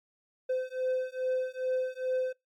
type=beating tone pair; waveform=triangle; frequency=512 / 514.4 Hz; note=C5 / C5; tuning=-38 / -30 cents; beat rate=2.4 Hz; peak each=-30 dBFS; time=0.49-2.33 s; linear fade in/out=10 ms; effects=noise-tail reverb RT60 0.2 s tail -25 dB re dry + MP3 96 kbps